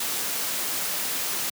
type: noise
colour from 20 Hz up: white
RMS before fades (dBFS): -28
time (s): 0-1.5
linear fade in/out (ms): 5
effects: high-pass 150 Hz 12 dB/octave